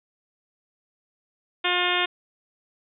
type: harmonic tone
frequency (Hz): 356.8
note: F4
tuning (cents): +37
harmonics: 1 / 2 / 3 / 4 / 5 / 6 / 7 / 8 / 9 / 10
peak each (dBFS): -30 / -30 / -30 / -30 / -30 / -30 / -30 / -30 / -30 / -30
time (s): 1.64-2.06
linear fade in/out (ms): 10
effects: none